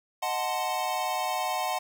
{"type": "chord", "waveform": "square", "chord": "D# diminished seventh", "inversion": "none", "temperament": "equal with one note detuned", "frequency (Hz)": [622.3, 740, 880, 1040.5], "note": ["D#5", "F#5", "A5", "C6"], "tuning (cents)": [0, 0, 0, -10], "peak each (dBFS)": [-37, -31, -34, -35], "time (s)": [0.22, 1.79], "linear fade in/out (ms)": 10, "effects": []}